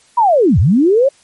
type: linear two-way sweep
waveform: sine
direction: down then up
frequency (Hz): 994 to 72.1 to 570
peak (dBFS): -7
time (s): 0.17-1.09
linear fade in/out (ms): 10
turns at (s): 0.59
effects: white hiss -50 dBFS RMS until 1.23 s + MP3 48 kbps